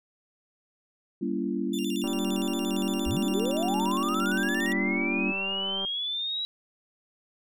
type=chord; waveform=sine; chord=G diminished seventh; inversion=none; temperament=just; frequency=196 / 235.2 / 282.2 / 338.7 Hz; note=G3 / Bb3 / Db4 / Fb4; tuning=0 / +16 / +31 / +47 cents; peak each=-32 dBFS; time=1.21-5.32 s; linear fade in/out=10 ms
type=tone with vibrato; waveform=sawtooth; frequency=3136 Hz; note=G7; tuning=in tune; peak=-33 dBFS; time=1.73-4.73 s; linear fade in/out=5 ms; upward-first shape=square; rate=8.7 Hz; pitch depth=200 cents each way
type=click train; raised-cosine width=1 ms; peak=-25 dBFS; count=740; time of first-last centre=2.04-5.849 s; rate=194 Hz
type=linear sweep; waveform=sine; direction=up; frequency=40.09 to 3905 Hz; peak=-28 dBFS; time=3.06-6.45 s; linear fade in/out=0 ms
effects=none